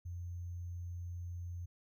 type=tone with sample-and-hold; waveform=sine; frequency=87.31 Hz; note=F2; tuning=in tune; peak=-40 dBFS; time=0.05-1.66 s; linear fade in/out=10 ms; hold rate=6300 Hz; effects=none